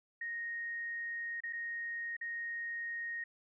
sine tone with dropouts, 1864.7 Hz, A#6, in tune, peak -37 dBFS, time 0.21-3.24 s, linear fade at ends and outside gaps 5 ms, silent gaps 1.405-1.435 / 1.527-1.531 / 2.167-2.211 s, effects none

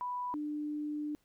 sine tone pair in turn, 987.8 / 298.3 Hz, B5 / D4, 0 / +27 cents, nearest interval octave + major sixth, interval 2073 cents, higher first, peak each -34 / -34 dBFS, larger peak neither, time 0.01-0.34 / 0.34-1.15 s, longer second, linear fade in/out 0 ms, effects pink hiss -74 dBFS RMS until 1.24 s

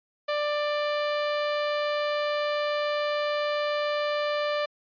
sawtooth tone, 591 Hz, D5, 11 cents sharp, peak -21 dBFS, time 0.28-4.66 s, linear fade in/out 10 ms, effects resampled to 11025 Hz

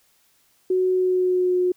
sine tone with pitch glide, 370 to 362 Hz, F#4 to F#4, 0 to -38 cents, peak -17 dBFS, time 0.7-1.72 s, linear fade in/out 5 ms, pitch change -38 cents, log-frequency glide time 0.92-1.58 s, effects white hiss -62 dBFS RMS until 1.76 s

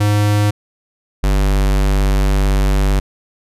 square tone pair in turn, 103.83 / 48.91 Hz, G#2 / G1, 0 / -3 cents, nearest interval octave + minor second, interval 1303 cents, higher first, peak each -12 dBFS, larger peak neither, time 0-0.51 / 1.23-3 s, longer second, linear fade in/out 10 ms, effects resampled to 32000 Hz

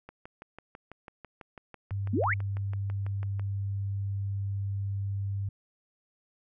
click train, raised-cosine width 0.5 ms, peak -29 dBFS, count 21, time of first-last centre 0.09-3.396 s, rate 6.05 Hz
sine tone, 99.1 Hz, G2, 19 cents sharp, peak -29 dBFS, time 1.91-5.49 s, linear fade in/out 5 ms
sine exponential sweep, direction up, 202.5 to 2375 Hz, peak -25 dBFS, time 2.13-2.34 s, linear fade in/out 5 ms
effects none

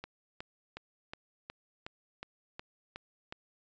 click train, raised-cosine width 0.3 ms, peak -25 dBFS, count 10, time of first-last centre 0.04-3.325 s, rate 2.74 Hz, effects resampled to 16000 Hz

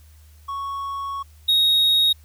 triangle tone pair in turn, 1108.7 / 3759 Hz, C#6 / A#7, 0 / +14 cents, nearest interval octave + major sixth, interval 2114 cents, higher second, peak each -24 / -13 dBFS, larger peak second, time 0.48-1.23 / 1.48-2.13 s, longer first, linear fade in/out 10 ms, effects added 76 Hz sine -46 dBFS peak until 2.24 s + white hiss -58 dBFS RMS until 2.24 s

